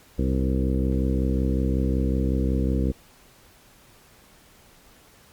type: harmonic tone with a mistuned harmonic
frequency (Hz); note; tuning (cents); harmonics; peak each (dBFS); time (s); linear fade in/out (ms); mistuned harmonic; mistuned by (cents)
65.41; C2; 0; 1 / 2 / 3 / 4 / 5 / 6 / 7 / 8; -23 / -29 / -28 / -29 / -32 / -38 / -34 / -39; 0.18-2.92; 10; 7; +21
effects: pink hiss -54 dBFS RMS until 5.32 s + Opus 48 kbps